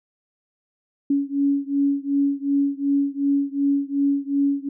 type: beating tone pair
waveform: sine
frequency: 279.5 / 282.2 Hz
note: C#4 / C#4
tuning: +14 / +31 cents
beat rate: 2.7 Hz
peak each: -21 / -22 dBFS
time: 1.1-4.69 s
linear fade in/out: 5 ms
effects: none